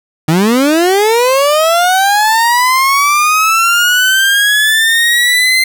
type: linear sweep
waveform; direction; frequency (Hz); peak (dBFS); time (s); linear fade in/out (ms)
30% pulse; up; 150.2 to 2082; -5; 0.28-5.64; 5
effects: none